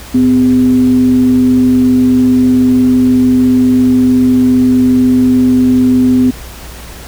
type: tone with frequency modulation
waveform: sine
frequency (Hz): 253.7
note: B3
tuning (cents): +47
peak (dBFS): -5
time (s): 0.14-6.31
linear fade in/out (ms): 10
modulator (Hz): 148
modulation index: 0.28
effects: added 60 Hz sine -30 dBFS peak until 7.07 s + pink hiss -31 dBFS RMS until 7.07 s